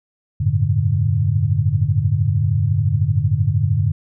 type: tone cluster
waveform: sine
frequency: 89.8 / 102.4 / 115.7 / 145.9 Hz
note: F2 / G#2 / A#2 / D3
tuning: +49 / -24 / -13 / -11 cents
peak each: -22 / -18 / -21 / -20 dBFS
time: 0.4-3.92 s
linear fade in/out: 10 ms
effects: none